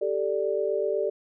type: chord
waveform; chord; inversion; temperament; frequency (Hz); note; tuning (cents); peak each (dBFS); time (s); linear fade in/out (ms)
sine; G suspended second; none; equal; 392 / 440 / 587.3; G4 / A4 / D5; 0 / 0 / 0; -28; 0.01-1.1; 10
effects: none